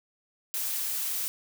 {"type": "noise", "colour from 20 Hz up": "blue", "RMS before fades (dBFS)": -31, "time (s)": [0.54, 1.28], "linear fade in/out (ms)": 0, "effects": []}